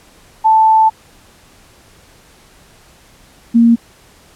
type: tone pair in turn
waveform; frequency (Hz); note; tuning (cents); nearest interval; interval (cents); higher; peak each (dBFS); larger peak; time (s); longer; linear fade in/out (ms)
sine; 880 / 232.7; A5 / A#3; 0 / -3; octave + major seventh; 2303; first; -6 / -5; second; 0.44-0.9 / 3.54-3.76; first; 20
effects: pink hiss -46 dBFS RMS until 4.35 s + low-pass 12000 Hz 12 dB/octave